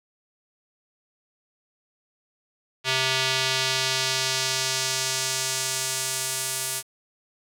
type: tone with band-pass filter sweep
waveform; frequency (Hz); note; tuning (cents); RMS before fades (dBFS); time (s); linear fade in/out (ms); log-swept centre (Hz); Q
square; 131.3; C3; +6; -26; 2.84-6.83; 50; 3400 to 10000; 1.2
effects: none